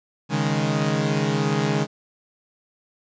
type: chord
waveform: sawtooth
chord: C# suspended second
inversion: none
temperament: equal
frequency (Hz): 138.59 / 155.56 / 207.7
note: C#3 / D#3 / G#3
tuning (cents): 0 / 0 / 0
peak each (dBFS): -21 / -20 / -21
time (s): 0.29-1.87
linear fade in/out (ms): 50
effects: resampled to 16000 Hz + 9-bit